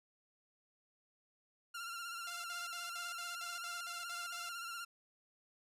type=tone with vibrato; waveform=sawtooth; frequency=1381 Hz; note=F6; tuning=20 cents flat; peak=-39 dBFS; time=1.74-4.85 s; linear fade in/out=10 ms; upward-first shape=sine; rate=16 Hz; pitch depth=44 cents each way
type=tone bursts; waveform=5% pulse; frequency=698.5 Hz; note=F5; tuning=in tune; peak=-36 dBFS; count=10; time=2.27-4.492 s; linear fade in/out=2 ms; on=170 ms; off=58 ms
effects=resampled to 32000 Hz